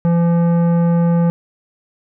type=tone with tanh clipping; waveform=sine; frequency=170.2 Hz; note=F3; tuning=44 cents flat; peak=-13 dBFS; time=0.05-1.3 s; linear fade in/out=0 ms; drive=13 dB; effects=none